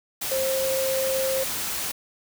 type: tone in noise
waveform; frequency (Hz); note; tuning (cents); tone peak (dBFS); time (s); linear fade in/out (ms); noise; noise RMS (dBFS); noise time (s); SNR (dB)
sine; 530; C5; +22; -23; 0.31-1.44; 10; white; -29; 0.21-1.92; +3
effects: none